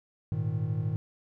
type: chord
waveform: triangle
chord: Ab suspended second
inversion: none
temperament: equal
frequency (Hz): 103.83 / 116.54 / 155.56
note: Ab2 / Bb2 / Eb3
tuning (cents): 0 / 0 / 0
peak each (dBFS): -30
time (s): 0.32-0.96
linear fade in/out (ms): 0
effects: none